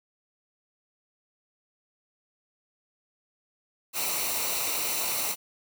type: noise with comb filter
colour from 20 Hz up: white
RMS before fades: -29 dBFS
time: 3.93-5.36 s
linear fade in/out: 50 ms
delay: 0.6 ms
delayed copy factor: -0.6
effects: none